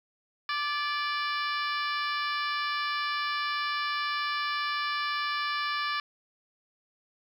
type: harmonic tone with a mistuned harmonic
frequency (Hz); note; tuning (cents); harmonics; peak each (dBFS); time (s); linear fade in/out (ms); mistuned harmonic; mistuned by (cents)
587.3; D5; 0; 2 / 3 / 4 / 5 / 6 / 7 / 8 / 9; -31 / -34 / -37 / -40 / -41 / -42 / -42 / -43; 0.49-6; 2; 3; -32
effects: 10-bit